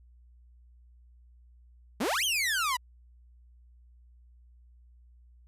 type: exponential two-way sweep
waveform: sawtooth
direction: up then down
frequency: 186.4 to 3289 to 951 Hz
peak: -23 dBFS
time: 2-2.77 s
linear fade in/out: 10 ms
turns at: 2.24 s
effects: added 60 Hz sine -54 dBFS peak until 5.47 s + resampled to 32000 Hz